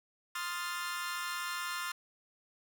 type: chord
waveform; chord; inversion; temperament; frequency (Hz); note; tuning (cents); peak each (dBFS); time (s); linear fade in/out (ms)
sawtooth; F dominant seventh; second; equal; 1046.5 / 1244.5 / 1396.9 / 1760; C6 / Eb6 / F6 / A6; 0 / 0 / 0 / 0; -37 / -40 / -36 / -39; 0.35-1.92; 5
effects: none